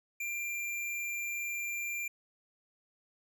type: tone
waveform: square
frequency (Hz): 2377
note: D7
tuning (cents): +20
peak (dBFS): -35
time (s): 0.2-2.08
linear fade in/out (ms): 5
effects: none